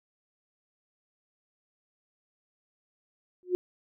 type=tone with exponential growth; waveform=sine; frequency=361.5 Hz; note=F#4; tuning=40 cents flat; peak=-19 dBFS; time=3.43-3.55 s; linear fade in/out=0 ms; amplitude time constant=25 ms; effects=none